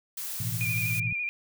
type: noise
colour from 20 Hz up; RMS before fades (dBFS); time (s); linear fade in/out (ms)
blue; -35; 0.17-1; 5
type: chord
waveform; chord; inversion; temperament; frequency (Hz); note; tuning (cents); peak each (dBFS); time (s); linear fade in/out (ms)
sine; A suspended second; none; equal; 110 / 123.47 / 164.81; A2 / B2 / E3; 0 / 0 / 0; -32 / -34 / -37; 0.4-1.13; 5
type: tone with vibrato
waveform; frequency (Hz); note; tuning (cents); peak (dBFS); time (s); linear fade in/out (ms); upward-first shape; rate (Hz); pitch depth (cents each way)
sine; 2413; D7; +46; -28; 0.61-1.29; 0; square; 12; 31
effects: none